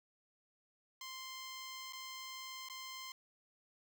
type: tone with dropouts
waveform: 10% pulse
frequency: 1046.5 Hz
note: C6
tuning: in tune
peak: -37 dBFS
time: 1.01-3.12 s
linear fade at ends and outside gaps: 2 ms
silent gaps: 1.925-1.932 / 2.687-2.698 s
effects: none